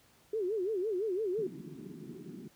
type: tone with vibrato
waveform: sine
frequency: 400 Hz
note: G4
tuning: 35 cents sharp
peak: -30 dBFS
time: 0.33-1.47 s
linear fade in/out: 5 ms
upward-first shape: sine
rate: 5.9 Hz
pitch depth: 210 cents each way
type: band-pass noise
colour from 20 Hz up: pink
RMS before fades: -46 dBFS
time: 1.38-2.48 s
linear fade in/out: 5 ms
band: 140 to 400 Hz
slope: 96 dB/octave
effects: pink hiss -64 dBFS RMS until 2.55 s + high-pass 60 Hz 12 dB/octave